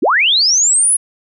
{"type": "linear sweep", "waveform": "sine", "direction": "up", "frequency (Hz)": [192.8, 10548], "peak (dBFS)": -9, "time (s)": [0.02, 0.97], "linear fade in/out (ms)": 10, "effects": []}